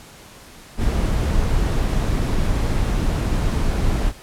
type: noise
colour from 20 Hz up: brown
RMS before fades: -19 dBFS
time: 0.77-4.13 s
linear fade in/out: 50 ms
effects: pink hiss -43 dBFS RMS until 4.22 s + low-pass 12000 Hz 12 dB/octave